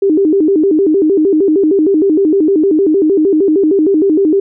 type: tone with vibrato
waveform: sine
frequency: 349.2 Hz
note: F4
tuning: in tune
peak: -7 dBFS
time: 0.02-4.4 s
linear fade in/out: 5 ms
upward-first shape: square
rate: 6.5 Hz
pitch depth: 210 cents each way
effects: none